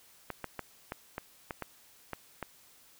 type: clicks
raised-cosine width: 0.5 ms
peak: -21 dBFS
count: 9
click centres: 0.303 / 0.443 / 0.593 / 0.921 / 1.181 / 1.508 / 1.623 / 2.133 / 2.427 s
effects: white hiss -60 dBFS RMS until 2.99 s